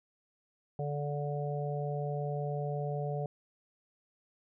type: harmonic tone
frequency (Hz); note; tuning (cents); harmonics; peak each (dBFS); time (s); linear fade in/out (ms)
145.5; D3; -16; 1 / 3 / 4 / 5; -34 / -39 / -40 / -41; 0.79-3.26; 2
effects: none